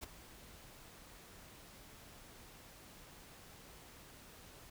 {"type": "noise with ADSR envelope", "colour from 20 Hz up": "pink", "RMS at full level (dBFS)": -43, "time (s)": [0.01, 4.7], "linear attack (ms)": 24, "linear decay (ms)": 14, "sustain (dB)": -14, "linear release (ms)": 6, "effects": []}